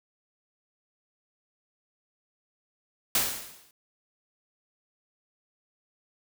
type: noise with exponential decay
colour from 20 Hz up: white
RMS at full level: -22 dBFS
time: 3.15-3.71 s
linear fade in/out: 2 ms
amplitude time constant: 120 ms
effects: none